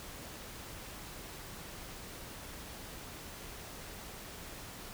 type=silence; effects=pink hiss -47 dBFS RMS until 4.93 s